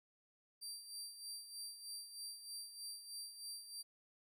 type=tone with tremolo; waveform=25% pulse; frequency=4699 Hz; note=D8; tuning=in tune; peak=-40 dBFS; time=0.61-3.83 s; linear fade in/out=20 ms; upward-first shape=sine; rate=3.2 Hz; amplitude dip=65%; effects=13-bit